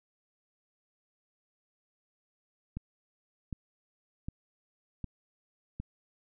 click train, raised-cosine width 5 ms, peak -24 dBFS, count 5, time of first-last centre 2.77-5.8 s, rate 1.32 Hz, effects none

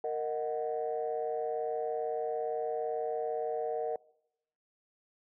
sine chord, D# minor, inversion second, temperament equal with one note detuned, 463.2 / 622.3 / 740 Hz, A#4 / D#5 / F#5, -11 / 0 / 0 cents, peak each -33 / -36 / -36 dBFS, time 0.04-3.96 s, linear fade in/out 2 ms, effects noise-tail reverb RT60 0.8 s tail -23 dB re dry + tanh soft clip ceiling -23 dBFS

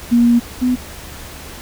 sine tone pair in turn, 237.4 / 250.4 Hz, A#3 / B3, +32 / +24 cents, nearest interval minor second, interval 92 cents, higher second, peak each -8 / -12 dBFS, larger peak first, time 0.11-0.4 / 0.61-0.76 s, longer first, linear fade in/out 20 ms, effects added 71 Hz sine -38 dBFS peak until 1.61 s + pink hiss -34 dBFS RMS until 1.61 s

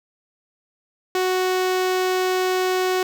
sawtooth tone with notch filter, 370 Hz, F#4, in tune, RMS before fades -21 dBFS, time 1.15-3.03 s, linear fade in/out 2 ms, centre 10000 Hz, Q 1.8, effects none

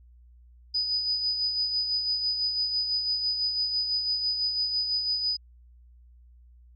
sine tone with tremolo, 4978 Hz, D#8, in tune, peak -23 dBFS, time 0.74-5.37 s, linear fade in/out 10 ms, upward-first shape sine, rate 6 Hz, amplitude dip 45%, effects added 60 Hz sine -51 dBFS peak until 6.75 s + Opus 48 kbps

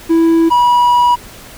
triangle tone pair in turn, 329.6 / 971 Hz, E4 / B5, 0 / -30 cents, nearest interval octave + perfect fifth, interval 1870 cents, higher second, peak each -5 dBFS, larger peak neither, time 0.09-0.5 / 0.5-1.16 s, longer second, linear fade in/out 20 ms, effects pink hiss -35 dBFS RMS until 1.57 s

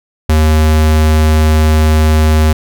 square tone, 77.78 Hz, D#2, in tune, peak -7 dBFS, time 0.29-2.53 s, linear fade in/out 5 ms, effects none

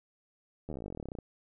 slowing click train, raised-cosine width 2 ms, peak -27 dBFS, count 24, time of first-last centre 0.69-1.187 s, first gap 12 ms, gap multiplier 1.05, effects none

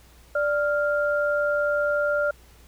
sine tone pair together, 587.3 / 1396.8 Hz, D5 / F6, 0 / 0 cents, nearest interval octave + minor third, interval 1500 cents, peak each -22 / -25 dBFS, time 0.35-2.31 s, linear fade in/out 5 ms, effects added 60 Hz sine -51 dBFS peak until 2.67 s + pink hiss -55 dBFS RMS until 2.67 s

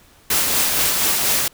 white noise with tremolo, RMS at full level -17 dBFS, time 0.3-1.48 s, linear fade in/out 5 ms, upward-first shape sine, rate 4.2 Hz, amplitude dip 30%, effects pink hiss -51 dBFS RMS until 1.53 s

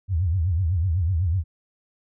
sine tone with vibrato, 87.31 Hz, F2, in tune, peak -19 dBFS, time 0.08-1.44 s, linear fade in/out 50 ms, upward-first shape triangle, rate 8 Hz, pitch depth 240 cents each way, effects none

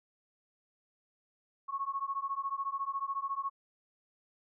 sine beating tone pair, 1093 / 1107 Hz, C#6 / C#6, -25 / -3 cents, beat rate 14 Hz, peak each -36 / -36 dBFS, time 1.68-3.5 s, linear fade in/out 20 ms, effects none

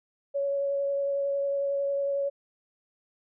sine tone with vibrato, 559 Hz, C#5, 14 cents sharp, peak -25 dBFS, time 0.34-2.3 s, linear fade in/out 20 ms, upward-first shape triangle, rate 11 Hz, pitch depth 12 cents each way, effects none

